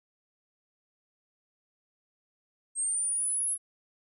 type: linear sweep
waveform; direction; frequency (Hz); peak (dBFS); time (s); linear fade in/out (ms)
sine; up; 8372 to 10860; -26; 2.75-3.58; 50
effects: tanh soft clip ceiling -22 dBFS